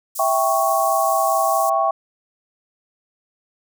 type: high-pass noise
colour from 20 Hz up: pink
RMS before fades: -30 dBFS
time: 0.15-1.7 s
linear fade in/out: 10 ms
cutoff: 6700 Hz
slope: 24 dB/octave
type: chord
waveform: sine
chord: C# diminished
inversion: first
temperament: equal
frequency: 659.3 / 784 / 1108.7 Hz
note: E5 / G5 / C#6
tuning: 0 / 0 / 0 cents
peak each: -20 dBFS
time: 0.19-1.91 s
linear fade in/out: 5 ms
effects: none